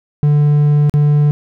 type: tone with dropouts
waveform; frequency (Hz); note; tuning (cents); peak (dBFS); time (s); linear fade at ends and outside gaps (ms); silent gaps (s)
triangle; 147.3; D3; +6; -6; 0.23-1.31; 0; 0.896-0.939
effects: none